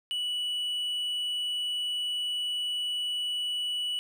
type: tone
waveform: triangle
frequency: 2950 Hz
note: F#7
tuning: 6 cents flat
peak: -27 dBFS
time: 0.11-3.99 s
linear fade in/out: 0 ms
effects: none